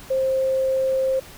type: tone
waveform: sine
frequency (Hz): 528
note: C5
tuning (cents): +16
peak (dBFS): -18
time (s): 0.1-1.2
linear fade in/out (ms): 10
effects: pink hiss -43 dBFS RMS until 1.37 s